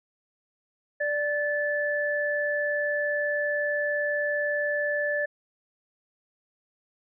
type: tone pair together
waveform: sine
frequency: 588 / 1742.3 Hz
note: D5 / A6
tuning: +2 / -17 cents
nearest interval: octave + perfect fifth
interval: 1881 cents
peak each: -27 dBFS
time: 1-5.26 s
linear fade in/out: 10 ms
effects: none